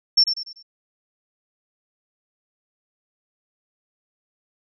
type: tone with echo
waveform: sine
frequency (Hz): 5420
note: E8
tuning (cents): +47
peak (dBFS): -11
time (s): 0.17-0.24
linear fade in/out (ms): 10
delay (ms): 97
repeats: 4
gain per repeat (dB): -8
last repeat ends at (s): 0.628
effects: none